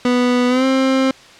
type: tone with pitch glide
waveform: 30% pulse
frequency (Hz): 246.9 to 264.6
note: B3 to C4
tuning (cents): 0 to +20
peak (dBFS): -10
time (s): 0.05-1.11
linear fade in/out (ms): 2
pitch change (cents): +120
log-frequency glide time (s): 0.48-0.65
effects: white hiss -42 dBFS RMS until 1.39 s + low-pass 5000 Hz 12 dB/octave